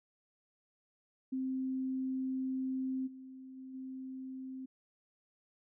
sine tone with level steps, 261.6 Hz, C4, in tune, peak -33 / -47 / -45 / -41 dBFS, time 1.32-4.66 s, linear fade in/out 10 ms, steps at 3.06 / 3.56 / 3.73 s, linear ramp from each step 20 ms, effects none

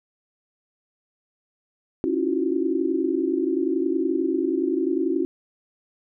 sine tone cluster, 273.5 / 321.2 / 342 / 372.7 Hz, C#4 / E4 / F4 / F#4, -23 / -45 / -36 / +13 cents, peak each -26 dBFS, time 2.04-5.25 s, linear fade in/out 0 ms, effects none

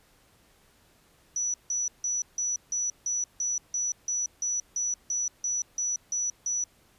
sine tone bursts, 5910 Hz, F#8, 3 cents flat, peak -26 dBFS, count 16, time 1.36-6.64 s, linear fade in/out 2 ms, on 180 ms, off 160 ms, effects pink hiss -62 dBFS RMS until 6.98 s + resampled to 32000 Hz

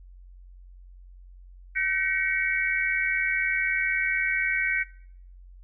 sine tone cluster, 1531 / 1908 / 2192 / 2272 Hz, G6 / A#6 / C#7 / C#7, -41 / +40 / -20 / +42 cents, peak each -29 dBFS, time 1.75-4.84 s, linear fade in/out 20 ms, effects noise-tail reverb RT60 0.6 s tail -20 dB re dry + added 45 Hz sine -45 dBFS peak until 5.63 s

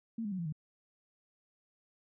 sine tone with pitch steps, 227.2 / 206 / 186.69 / 169.23 / 153.4 Hz, A#3 / G#3 / F#3 / E3 / D#3, -44 / -14 / +16 / +46 / -24 cents, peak -34 dBFS, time 0.18-0.525 s, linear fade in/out 5 ms, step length 69 ms, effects none

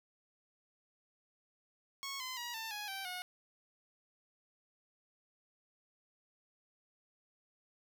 10% pulse tone with pitch steps, 1100 / 1026.3 / 957.6 / 893.5 / 833.6 / 777.8 / 725.7 Hz, C#6 / C6 / A#5 / A5 / G#5 / G5 / F#5, -14 / -34 / +46 / +26 / +6 / -14 / -34 cents, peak -32 dBFS, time 2.03-3.22 s, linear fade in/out 0 ms, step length 170 ms, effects none

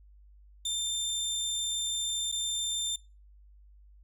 25% pulse tone with dropouts, 3587 Hz, A7, 33 cents sharp, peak -26 dBFS, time 0.65-2.96 s, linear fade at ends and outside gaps 5 ms, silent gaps 2.317-2.323 s, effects noise-tail reverb RT60 0.3 s tail -22 dB re dry + added 50 Hz sine -53 dBFS peak until 4.03 s

